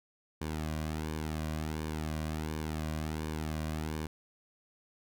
sawtooth tone with flanger, 77.78 Hz, D#2, in tune, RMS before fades -36 dBFS, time 0.41-4.07 s, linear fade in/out 5 ms, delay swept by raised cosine 1.5 to 2.32 ms, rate 1.4 Hz, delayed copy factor -0.6, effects none

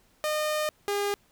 sawtooth tone pair in turn, 610 / 406 Hz, D#5 / G#4, -34 / -39 cents, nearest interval perfect fifth, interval 705 cents, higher first, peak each -22 dBFS, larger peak neither, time 0.24-0.69 / 0.88-1.14 s, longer first, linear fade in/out 0 ms, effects pink hiss -64 dBFS RMS until 1.31 s

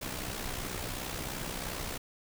pink noise with amplitude modulation, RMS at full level -35 dBFS, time 0.01-1.98 s, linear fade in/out 10 ms, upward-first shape sine, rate 62.8 Hz, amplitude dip 55%, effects none

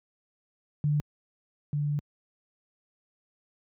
sine tone pair in turn, 147.9 / 146.45 Hz, D3 / D3, +13 / -5 cents, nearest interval unison, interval 18 cents, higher first, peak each -22 / -25 dBFS, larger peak first, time 0.84-1 / 1.73-1.99 s, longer second, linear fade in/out 0 ms, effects high-pass 80 Hz 12 dB/octave

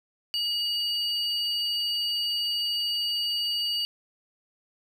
triangle tone pair together, 2900 / 4607 Hz, F#7 / D8, -35 / -34 cents, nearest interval minor sixth, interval 801 cents, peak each -27 dBFS, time 0.34-3.85 s, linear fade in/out 0 ms, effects 10-bit

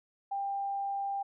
sine tone, 794 Hz, G5, 22 cents sharp, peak -31 dBFS, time 0.31-1.23 s, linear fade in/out 10 ms, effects none

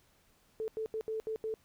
sine tone bursts at uneven times, 440 Hz, A4, in tune, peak -33 dBFS, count 6, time 0.6-0.68 / 0.77-0.86 / 0.94-1.01 / 1.08-1.2 / 1.27-1.36 / 1.44-1.54 s, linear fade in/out 0 ms, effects pink hiss -68 dBFS RMS until 1.64 s

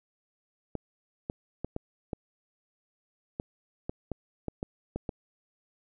clicks, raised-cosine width 2 ms, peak -19 dBFS, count 12, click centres 0.753 / 1.299 / 1.646 / 1.764 / 2.132 / 3.399 / 3.895 / 4.117 / 4.483 / 4.629 / 4.96 / 5.092 s, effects none

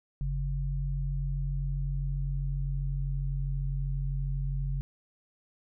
sine tone pair together, 46.25 / 138.59 Hz, F#1 / C#3, 0 / 0 cents, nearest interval octave + perfect fifth, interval 1900 cents, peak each -30 / -32 dBFS, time 0.21-4.81 s, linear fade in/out 0 ms, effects none

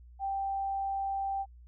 sine tone, 784 Hz, G5, in tune, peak -30 dBFS, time 0.19-1.46 s, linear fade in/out 50 ms, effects added 60 Hz sine -50 dBFS peak until 1.67 s

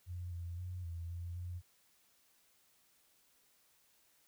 sine tone with pitch steps, 88.6 / 86.1 / 90.2 / 84.3 / 86.5 / 88.5 Hz, F2 / F2 / F#2 / E2 / F2 / F2, +25 / -24 / -44 / +39 / -16 / +23 cents, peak -40 dBFS, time 0.06-1.62 s, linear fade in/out 50 ms, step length 260 ms, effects white hiss -71 dBFS RMS until 4.27 s

